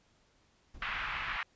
brown noise with tremolo, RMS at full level -47 dBFS, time 0.74-1.37 s, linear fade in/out 5 ms, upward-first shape triangle, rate 15 Hz, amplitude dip 55%
pink band-pass noise, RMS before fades -37 dBFS, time 0.82-1.43 s, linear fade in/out 2 ms, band 1100 to 2700 Hz, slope 24 dB/octave
effects pink hiss -69 dBFS RMS until 1.55 s + resampled to 16000 Hz

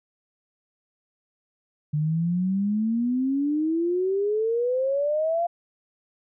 sine exponential sweep, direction up, 147.4 to 698.5 Hz, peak -21 dBFS, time 1.93-5.47 s, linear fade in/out 10 ms, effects none

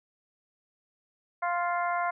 harmonic tone, 349.2 Hz, F4, in tune, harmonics 2 / 3 / 4 / 5 / 6, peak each -29 / -31 / -34 / -41 / -39 dBFS, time 1.42-2.11 s, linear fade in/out 10 ms, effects none

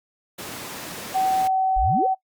pink high-pass noise, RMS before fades -35 dBFS, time 0.38-1.48 s, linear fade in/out 10 ms, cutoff 170 Hz, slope 12 dB/octave
sine tone, 759 Hz, F#5, 44 cents sharp, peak -18 dBFS, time 1.14-2.15 s, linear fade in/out 20 ms
sine exponential sweep, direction up, 33.66 to 587.3 Hz, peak -22 dBFS, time 1.76-2.07 s, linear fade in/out 10 ms
effects noise-tail reverb RT60 0.1 s tail -20 dB re dry + Opus 48 kbps

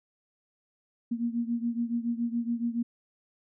sine beating tone pair, 233.1 / 240.2 Hz, A#3 / B3, 0 / -48 cents, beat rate 7.1 Hz, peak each -29 / -32 dBFS, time 1.11-2.83 s, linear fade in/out 10 ms, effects none

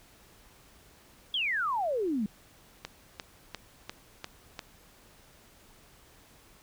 sine exponential sweep, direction down, 3409 to 196 Hz, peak -27 dBFS, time 1.34-2.26 s, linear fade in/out 2 ms
click train, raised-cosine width 0.2 ms, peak -19 dBFS, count 6, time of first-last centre 2.85-4.592 s, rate 2.87 Hz
effects pink hiss -58 dBFS RMS until 6.62 s

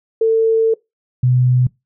sine tone pair in turn, 448.2 / 125.77 Hz, A4 / B2, +32 / +32 cents, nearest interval octave + minor seventh, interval 2200 cents, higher first, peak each -10 dBFS, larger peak neither, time 0.21-0.74 / 1.23-1.67 s, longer first, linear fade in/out 5 ms, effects noise-tail reverb RT60 0.2 s tail -23 dB re dry

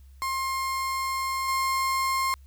35% pulse tone with level steps, 1063 Hz, C6, 27 cents sharp, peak -25 / -22 dBFS, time 0.22-2.34 s, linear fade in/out 0 ms, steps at 1.48 s, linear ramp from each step 5 ms, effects added 67 Hz sine -47 dBFS peak until 2.46 s + white hiss -67 dBFS RMS until 2.46 s

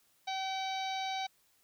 harmonic tone with a mistuned harmonic, 766 Hz, G5, 40 cents flat, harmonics 1 / 2 / 3 / 4 / 5 / 6 / 7 / 8, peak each -35 / -49 / -43 / -48 / -42 / -49 / -52 / -55 dBFS, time 0.27-1.27 s, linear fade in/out 10 ms, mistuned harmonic 7, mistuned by +72 cents, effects white hiss -70 dBFS RMS until 1.63 s

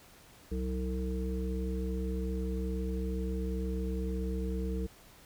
harmonic tone with a mistuned harmonic, 64.5 Hz, C2, 24 cents flat, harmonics 1 / 3 / 5 / 7, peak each -33 / -37 / -42 / -40 dBFS, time 0.51-4.87 s, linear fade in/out 10 ms, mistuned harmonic 3, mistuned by -62 cents, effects pink hiss -57 dBFS RMS until 5.25 s

